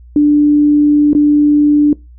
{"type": "tone with dropouts", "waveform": "sine", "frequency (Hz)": 294.6, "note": "D4", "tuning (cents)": 6, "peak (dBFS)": -5, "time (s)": [0.16, 1.93], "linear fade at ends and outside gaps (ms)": 2, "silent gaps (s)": [1.132, 1.149], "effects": ["noise-tail reverb RT60 0.2 s tail -21 dB re dry", "added 60 Hz sine -35 dBFS peak until 2.18 s"]}